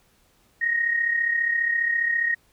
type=tone pair together; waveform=sine; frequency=1864.7 / 1899.5 Hz; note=A#6 / A#6; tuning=0 / +32 cents; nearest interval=unison; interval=32 cents; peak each=-21 / -28 dBFS; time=0.61-2.35 s; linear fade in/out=10 ms; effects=pink hiss -62 dBFS RMS until 2.52 s